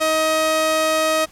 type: tone pair together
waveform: sawtooth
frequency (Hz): 315.4 / 630.8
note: D#4 / D#5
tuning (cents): +24 / +24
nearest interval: octave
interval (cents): 1200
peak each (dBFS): -23 / -12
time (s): 0-1.26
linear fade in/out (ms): 20
effects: pink hiss -48 dBFS RMS until 1.31 s + low-pass 12000 Hz 12 dB/octave